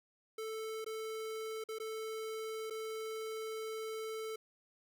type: tone with dropouts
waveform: square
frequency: 440.3 Hz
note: A4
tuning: 1 cent sharp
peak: -40 dBFS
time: 0.38-4.36 s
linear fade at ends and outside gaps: 5 ms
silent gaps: 0.845-0.862 / 1.64-1.687 / 1.786-1.799 / 2.7-2.706 s
effects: none